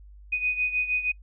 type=beating tone pair; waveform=sine; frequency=2489 / 2495.4 Hz; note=D#7 / D#7; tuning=0 / +4 cents; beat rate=6.4 Hz; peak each=-25 / -30 dBFS; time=0.32-1.12 s; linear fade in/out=10 ms; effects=noise-tail reverb RT60 0.1 s tail -25 dB re dry + added 50 Hz sine -45 dBFS peak until 1.22 s